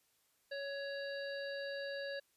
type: harmonic tone with a mistuned harmonic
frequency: 558 Hz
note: C#5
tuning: 11 cents sharp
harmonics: 1 / 3 / 5 / 7 / 8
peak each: -41 / -45 / -55 / -53 / -53 dBFS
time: 0.51-2.2 s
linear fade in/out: 10 ms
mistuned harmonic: 8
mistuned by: +64 cents
effects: white hiss -75 dBFS RMS until 2.36 s + resampled to 32000 Hz